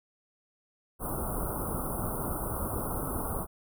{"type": "band-stop noise", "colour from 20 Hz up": "pink", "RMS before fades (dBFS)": -33, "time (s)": [0.99, 3.47], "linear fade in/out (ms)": 50, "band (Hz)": [1400, 9100], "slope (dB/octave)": 96, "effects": []}